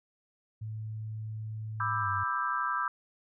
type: tone with pitch glide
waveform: sine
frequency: 109 to 99.38 Hz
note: A2 to G2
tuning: -16 to +24 cents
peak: -35 dBFS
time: 0.61-2.24 s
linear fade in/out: 10 ms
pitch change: -160 cents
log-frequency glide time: 2-2.08 s
type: chord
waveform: sine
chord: E minor seventh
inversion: second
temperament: just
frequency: 988.9 / 1186.7 / 1318.5 / 1582.2 Hz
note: B5 / D6 / E6 / G6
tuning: +2 / +18 / 0 / +16 cents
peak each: -35 / -33 / -33 / -35 dBFS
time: 1.8-2.88 s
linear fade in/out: 2 ms
effects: none